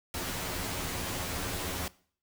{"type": "noise with comb filter", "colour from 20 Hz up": "pink", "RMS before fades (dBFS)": -35, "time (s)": [0.14, 1.88], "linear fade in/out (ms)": 2, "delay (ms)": 11, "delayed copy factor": 0.75, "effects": ["noise-tail reverb RT60 0.5 s tail -21 dB re dry"]}